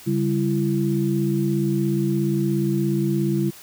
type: tone cluster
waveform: sine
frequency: 140.7 / 197.7 / 336.4 Hz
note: C#3 / G3 / E4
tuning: +26 / +15 / +35 cents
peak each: -23 dBFS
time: 0.06-3.51 s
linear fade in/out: 20 ms
effects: white hiss -44 dBFS RMS until 3.62 s